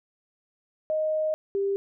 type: tone pair in turn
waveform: sine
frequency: 622.3 / 395.7 Hz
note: D#5 / G4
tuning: 0 / +16 cents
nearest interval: minor sixth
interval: 784 cents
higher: first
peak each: -23 dBFS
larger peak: neither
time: 0.9-1.34 / 1.55-1.76 s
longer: first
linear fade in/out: 0 ms
effects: none